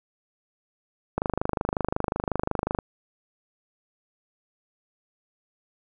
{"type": "click train", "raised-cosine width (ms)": 1, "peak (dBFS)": -10, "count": 42, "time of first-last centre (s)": [1.18, 2.788], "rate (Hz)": 25.5, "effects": []}